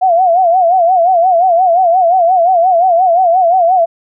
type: tone with vibrato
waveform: sine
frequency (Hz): 711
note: F5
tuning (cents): +31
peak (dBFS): -6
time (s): 0.01-3.86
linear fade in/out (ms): 20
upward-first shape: sine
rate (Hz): 5.7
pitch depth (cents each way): 120
effects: none